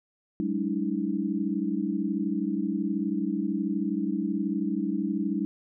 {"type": "tone cluster", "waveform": "sine", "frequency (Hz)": [190.9, 209.6, 287.5, 320.2], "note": ["G3", "G#3", "D4", "D#4"], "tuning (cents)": [-46, 16, -37, 50], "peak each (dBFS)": -31, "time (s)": [0.4, 5.45], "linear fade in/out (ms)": 0, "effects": []}